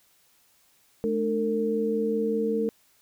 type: tone cluster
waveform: sine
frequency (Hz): 215.1 / 300.3 / 454.7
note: A3 / D4 / A#4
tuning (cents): -39 / +39 / -43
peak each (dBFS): -28 / -33 / -25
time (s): 1.04-2.69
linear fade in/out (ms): 0
effects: white hiss -63 dBFS RMS until 3.01 s